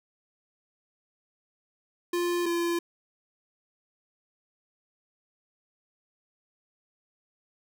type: tone pair in turn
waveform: square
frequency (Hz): 349.2 / 342.2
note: F4 / F4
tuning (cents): 0 / -35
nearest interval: unison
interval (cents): 35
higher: first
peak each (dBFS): -26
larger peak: neither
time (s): 2.13-2.46 / 2.46-2.79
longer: neither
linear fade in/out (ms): 5
effects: none